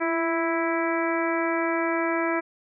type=harmonic tone with a mistuned harmonic; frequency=329.6 Hz; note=E4; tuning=in tune; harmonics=1 / 2 / 3 / 4 / 5 / 6 / 7; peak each=-26 / -29 / -31 / -32 / -33 / -34 / -34 dBFS; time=0-2.41 s; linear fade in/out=20 ms; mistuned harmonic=1; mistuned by=+29 cents; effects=none